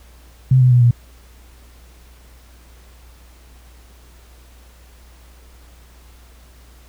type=tone with pitch steps; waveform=sine; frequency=129.9 / 126.42 / 123.03 / 119.74 Hz; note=C3 / B2 / B2 / A#2; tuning=-12 / +41 / -6 / +47 cents; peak=-8 dBFS; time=0.51-0.91 s; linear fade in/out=5 ms; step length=100 ms; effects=added 60 Hz sine -43 dBFS peak until 6.88 s + pink hiss -51 dBFS RMS until 6.88 s